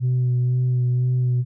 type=tone with vibrato; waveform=sine; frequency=125.1 Hz; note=B2; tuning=23 cents sharp; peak=-15 dBFS; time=0-1.45 s; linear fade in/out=50 ms; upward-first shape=sine; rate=2 Hz; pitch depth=19 cents each way; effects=tanh soft clip ceiling -15 dBFS